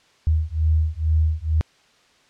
sine beating tone pair, 77.78 / 79.98 Hz, D#2 / D#2, 0 / +48 cents, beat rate 2.2 Hz, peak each -20 dBFS, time 0.27-1.61 s, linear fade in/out 0 ms, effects white hiss -57 dBFS RMS until 2.29 s + low-pass 5000 Hz 12 dB/octave

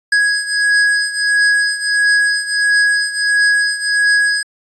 square beating tone pair, 1661.2 / 1662.7 Hz, G#6 / G#6, 0 / +2 cents, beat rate 1.5 Hz, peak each -14 / -18 dBFS, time 0.12-4.43 s, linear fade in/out 5 ms, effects resampled to 24000 Hz

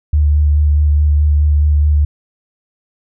sine tone with vibrato, 74.2 Hz, D2, 18 cents sharp, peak -8 dBFS, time 0.13-2.05 s, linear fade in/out 5 ms, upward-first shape sine, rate 4.7 Hz, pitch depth 16 cents each way, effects none

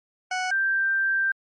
20% pulse / sine tone pair in turn, 740 / 1574.4 Hz, F#5 / G6, 0 / +7 cents, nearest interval octave + minor second, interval 1307 cents, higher second, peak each -20 dBFS, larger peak neither, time 0.31-0.51 / 0.51-1.32 s, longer second, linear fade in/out 5 ms, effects MP3 32 kbps

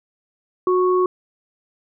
sine tone pair together, 365.6 / 1106 Hz, F#4 / C#6, -21 / -4 cents, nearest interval octave + perfect fifth, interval 1917 cents, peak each -15 / -21 dBFS, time 0.67-1.06 s, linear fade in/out 2 ms, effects none

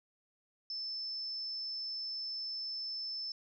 sine tone, 5274 Hz, E8, in tune, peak -37 dBFS, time 0.7-3.32 s, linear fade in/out 2 ms, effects none

